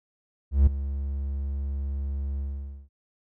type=tone with ADSR envelope; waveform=triangle; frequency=69.3 Hz; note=C#2; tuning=in tune; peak=-10 dBFS; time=0.51-2.89 s; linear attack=160 ms; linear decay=4 ms; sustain=-15 dB; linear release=500 ms; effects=none